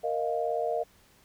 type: chord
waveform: sine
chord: Bb suspended fourth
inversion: none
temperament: just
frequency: 466.2 / 621.6 / 699.2 Hz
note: Bb4 / Eb5 / F5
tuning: 0 / -2 / +2 cents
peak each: -31 dBFS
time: 0.03-0.84 s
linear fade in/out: 20 ms
effects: pink hiss -61 dBFS RMS until 1.24 s